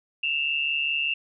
sine tone pair together, 2650 / 2795 Hz, E7 / F7, +9 / +1 cents, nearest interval minor second, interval 92 cents, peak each -26 dBFS, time 0.23-1.14 s, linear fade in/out 5 ms, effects none

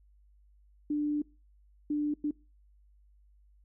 sine tone bursts at uneven times, 296.1 Hz, D4, 14 cents sharp, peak -27 dBFS, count 3, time 0.9-1.22 / 1.9-2.14 / 2.24-2.31 s, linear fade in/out 5 ms, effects noise-tail reverb RT60 0.3 s tail -23 dB re dry + added 50 Hz sine -59 dBFS peak until 3.64 s

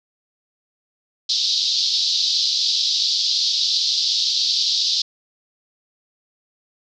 pink band-pass noise, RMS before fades -20 dBFS, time 1.29-5.02 s, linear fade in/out 5 ms, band 3700 to 5200 Hz, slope 48 dB/octave, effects none

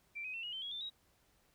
sine tone with pitch steps, 2349 / 2518 / 2698 / 2892 / 3100 / 3322 / 3560 / 3816 Hz, D7 / D#7 / E7 / F#7 / G7 / G#7 / A7 / A#7, 0 / +20 / +40 / -40 / -20 / 0 / +20 / +40 cents, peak -40 dBFS, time 0.15-0.902 s, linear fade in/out 20 ms, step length 94 ms, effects pink hiss -72 dBFS RMS until 1.54 s

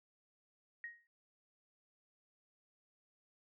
sine tone with exponential decay, 1877 Hz, A#6, 11 cents sharp, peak -40 dBFS, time 0.84-1.07 s, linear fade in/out 1 ms, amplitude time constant 50 ms, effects none

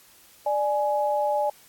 sine tone pair together, 591.8 / 837 Hz, D5 / G#5, +13 / +13 cents, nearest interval tritone, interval 600 cents, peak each -24 dBFS, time 0.46-1.5 s, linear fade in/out 5 ms, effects white hiss -54 dBFS RMS until 1.68 s + AAC 64 kbps

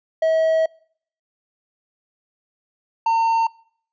triangle tone pair in turn, 643 / 909.3 Hz, E5 / A#5, -43 / -43 cents, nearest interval tritone, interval 600 cents, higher second, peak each -13 / -13 dBFS, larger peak neither, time 0.22-0.66 / 3.06-3.47 s, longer first, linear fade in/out 5 ms, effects noise-tail reverb RT60 0.6 s tail -25 dB re dry + resampled to 16000 Hz

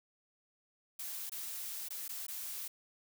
blue noise with dropouts, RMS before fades -42 dBFS, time 0.99-2.68 s, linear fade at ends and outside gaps 5 ms, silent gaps 1.296-1.318 / 1.886-1.904 / 2.081-2.091 / 2.267-2.282 s, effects none

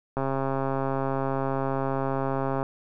click train, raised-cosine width 1 ms, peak -14 dBFS, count 333, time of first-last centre 0.17-2.629 s, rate 135 Hz, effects none

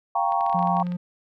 sine chord, G half-diminished seventh, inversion third, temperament equal with one note detuned, 696 / 784 / 932.3 / 1108.7 Hz, F5 / G5 / Bb5 / Db6, -6 / 0 / 0 / 0 cents, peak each -26 / -24 / -26 / -27 dBFS, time 0.15-0.83 s, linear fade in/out 5 ms
clicks, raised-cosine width 0.3 ms, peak -26 dBFS, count 12, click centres 0.322 / 0.409 / 0.464 / 0.497 / 0.528 / 0.591 / 0.627 / 0.673 / 0.769 / 0.8 / 0.868 / 0.921 s
triangle tone, 177.2 Hz, F3, 25 cents sharp, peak -23 dBFS, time 0.54-0.97 s, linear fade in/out 10 ms
effects none

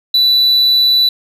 sine tone, 3968 Hz, B7, 7 cents sharp, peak -5 dBFS, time 0.14-1.09 s, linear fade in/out 5 ms, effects tanh soft clip ceiling -7 dBFS + 7-bit

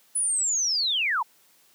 sine linear sweep, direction down, 10130 to 830.6 Hz, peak -22 dBFS, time 0.15-1.23 s, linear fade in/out 10 ms, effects white hiss -60 dBFS RMS until 1.74 s + high-pass 150 Hz 12 dB/octave

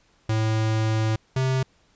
square tone pair in turn, 110 / 131.18 Hz, A2 / C3, 0 / +5 cents, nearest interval minor third, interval 305 cents, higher second, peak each -21 dBFS, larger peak neither, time 0.29-1.16 / 1.36-1.63 s, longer first, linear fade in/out 5 ms, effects pink hiss -62 dBFS RMS until 1.95 s + resampled to 16000 Hz

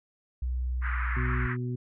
sine tone with pitch glide, 62.5 to 60.34 Hz, B1 to B1, +21 to -40 cents, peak -27 dBFS, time 0.42-1.47 s, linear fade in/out 5 ms, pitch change -61 cents, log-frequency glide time 0.75-1.18 s
white band-pass noise, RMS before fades -35 dBFS, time 0.81-1.57 s, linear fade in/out 50 ms, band 1100 to 2000 Hz, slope 48 dB/octave
harmonic tone, 123.47 Hz, B2, in tune, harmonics 1 / 2 / 3, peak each -30 / -36 / -40 dBFS, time 1.16-1.76 s, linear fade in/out 10 ms
effects none

